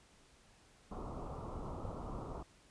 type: low-pass noise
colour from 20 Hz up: pink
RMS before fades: -44 dBFS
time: 0.91-2.43 s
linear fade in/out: 5 ms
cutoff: 1300 Hz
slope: 96 dB/octave
effects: pink hiss -65 dBFS RMS until 2.7 s + resampled to 22050 Hz